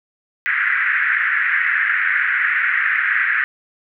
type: band-pass noise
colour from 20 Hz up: white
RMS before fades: -18 dBFS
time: 0.46-3.44 s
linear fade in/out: 0 ms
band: 1500 to 2000 Hz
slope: 48 dB/octave
effects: none